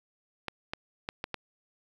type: clicks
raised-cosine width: 0.3 ms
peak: -17 dBFS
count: 5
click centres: 0.483 / 0.735 / 1.089 / 1.241 / 1.343 s
effects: 8-bit